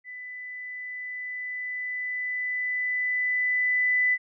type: tone with level ramp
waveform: sine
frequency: 1996 Hz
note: B6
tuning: 18 cents sharp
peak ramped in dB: -37 to -19 dBFS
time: 0.04-4.18 s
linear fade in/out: 50 ms
effects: none